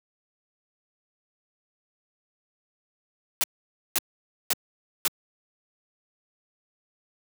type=noise bursts; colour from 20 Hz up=white; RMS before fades=-23 dBFS; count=4; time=3.41-5.078 s; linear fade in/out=0 ms; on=27 ms; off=520 ms; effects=high-pass 200 Hz 12 dB/octave